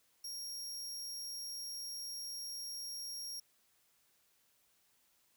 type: tone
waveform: sawtooth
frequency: 5588 Hz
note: F8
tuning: in tune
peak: -39 dBFS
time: 0.24-3.4 s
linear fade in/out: 5 ms
effects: white hiss -73 dBFS RMS until 5.36 s